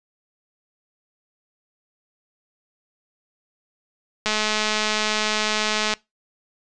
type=click train; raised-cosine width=0.2 ms; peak=-5 dBFS; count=360; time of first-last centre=4.26-5.938 s; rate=214 Hz; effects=noise-tail reverb RT60 0.2 s tail -23 dB re dry + resampled to 22050 Hz